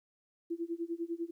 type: tone with tremolo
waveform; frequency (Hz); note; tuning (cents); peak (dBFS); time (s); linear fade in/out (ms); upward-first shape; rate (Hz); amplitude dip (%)
sine; 336.7; E4; +37; -31; 0.5-1.31; 10; sine; 10; 95
effects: 12-bit